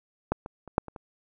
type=clicks; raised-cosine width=1 ms; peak=-10 / -23 / -29 / -6 / -26 / -26 dBFS; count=6; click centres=0.32 / 0.461 / 0.677 / 0.781 / 0.883 / 0.962 s; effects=none